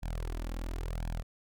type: tone with flanger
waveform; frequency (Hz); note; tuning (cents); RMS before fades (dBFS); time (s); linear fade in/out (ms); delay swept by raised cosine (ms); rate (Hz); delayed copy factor
sawtooth; 41.2; E1; 0; -36; 0.02-1.23; 20; 1.2 to 3.7; 0.95; +0.8
effects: none